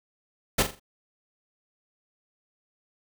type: noise with echo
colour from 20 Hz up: pink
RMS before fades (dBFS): -21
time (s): 0.58-0.63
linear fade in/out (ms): 10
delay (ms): 42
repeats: 4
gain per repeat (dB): -9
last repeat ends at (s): 0.798
effects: none